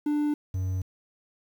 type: tone pair in turn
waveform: triangle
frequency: 296.1 / 93.27 Hz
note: D4 / F#2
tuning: +14 / +14 cents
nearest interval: octave + minor sixth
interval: 2000 cents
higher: first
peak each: -21 / -24 dBFS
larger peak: first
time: 0.06-0.34 / 0.54-0.82 s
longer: neither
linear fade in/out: 5 ms
effects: 9-bit